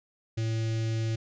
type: tone with notch filter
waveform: square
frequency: 112.2 Hz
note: A2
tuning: 34 cents sharp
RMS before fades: -29 dBFS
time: 0.37-1.16 s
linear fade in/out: 10 ms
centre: 980 Hz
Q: 0.58
effects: resampled to 16000 Hz